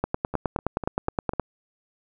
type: two click trains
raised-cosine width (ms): 1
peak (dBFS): -9 / -17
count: 14 / 5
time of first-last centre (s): 0.04-1.397 / 0.34-1.335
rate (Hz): 9.58 / 4.02
effects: none